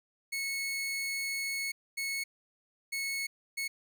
sawtooth tone bursts at uneven times, 2197 Hz, C#7, 16 cents flat, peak -29 dBFS, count 4, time 0.32-1.72 / 1.97-2.24 / 2.92-3.27 / 3.57-3.68 s, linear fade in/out 10 ms, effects none

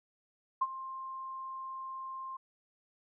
sine tone with ADSR envelope, 1056 Hz, C6, 16 cents sharp, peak -24 dBFS, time 0.61-2.37 s, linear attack 10 ms, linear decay 41 ms, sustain -15 dB, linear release 8 ms, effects none

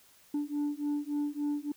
sine beating tone pair, 290.6 / 294.1 Hz, D4 / D4, -18 / +3 cents, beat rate 3.5 Hz, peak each -31 dBFS, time 0.34-1.72 s, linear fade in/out 5 ms, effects tanh soft clip ceiling -27 dBFS + white hiss -61 dBFS RMS until 1.76 s

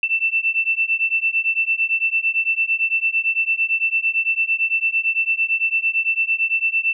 sine beating tone pair, 2668 / 2676.9 Hz, E7 / E7, +20 / +26 cents, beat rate 8.9 Hz, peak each -20 dBFS, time 0.03-6.93 s, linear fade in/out 2 ms, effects none

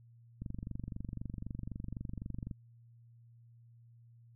click train, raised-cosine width 5 ms, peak -28 dBFS, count 51, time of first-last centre 0.42-2.512 s, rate 23.9 Hz, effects added 117 Hz sine -57 dBFS peak until 4.35 s

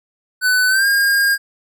square tone with pitch glide, 1500 to 1617 Hz, F#6 to G#6, +23 to -47 cents, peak -13 dBFS, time 0.41-1.38 s, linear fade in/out 50 ms, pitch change +130 cents, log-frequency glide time 0.68-0.86 s, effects none

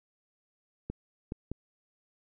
clicks, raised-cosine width 3 ms, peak -22 dBFS, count 3, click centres 0.9 / 1.321 / 1.516 s, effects none

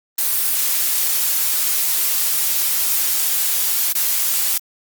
blue noise with dropouts, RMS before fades -18 dBFS, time 0.18-4.58 s, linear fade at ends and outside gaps 5 ms, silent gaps 3.927-3.95 s, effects Opus 32 kbps

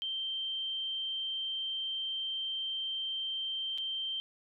sine tone with dropouts, 3136 Hz, G7, in tune, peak -33 dBFS, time 0.02-4.2 s, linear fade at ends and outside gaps 0 ms, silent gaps 3.777-3.783 s, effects none

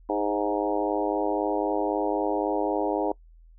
harmonic tone with a mistuned harmonic, 103.83 Hz, G#2, in tune, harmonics 3 / 4 / 5 / 6 / 7 / 8 / 9, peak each -29 / -30 / -31 / -32 / -32 / -33 / -34 dBFS, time 0.09-3.12 s, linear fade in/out 5 ms, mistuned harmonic 4, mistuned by -25 cents, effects noise-tail reverb RT60 0.1 s tail -23 dB re dry + added 41 Hz sine -49 dBFS peak until 3.58 s

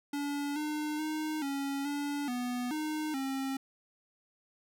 square tone with pitch steps, 286.5 / 302.3 / 309.4 / 277.5 / 287.5 / 246.3 / 307.6 / 268.8 Hz, D4 / D#4 / D#4 / C#4 / D4 / B3 / D#4 / C4, -43 / -50 / -10 / +2 / -37 / -5 / -20 / +47 cents, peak -33 dBFS, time 0.13-3.57 s, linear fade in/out 5 ms, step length 430 ms, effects none

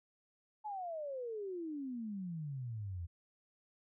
sine exponential sweep, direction down, 870 to 81.9 Hz, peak -39 dBFS, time 0.64-3.07 s, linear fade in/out 20 ms, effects none

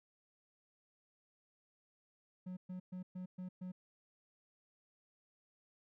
triangle tone bursts, 183 Hz, F#3, 19 cents flat, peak -40 dBFS, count 6, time 2.46-3.72 s, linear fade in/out 10 ms, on 110 ms, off 120 ms, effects none

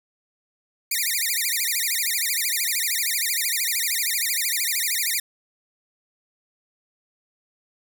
5% pulse tone with vibrato, 2093 Hz, C7, in tune, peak -12 dBFS, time 0.91-5.2 s, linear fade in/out 5 ms, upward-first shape sine, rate 13 Hz, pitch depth 270 cents each way, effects none

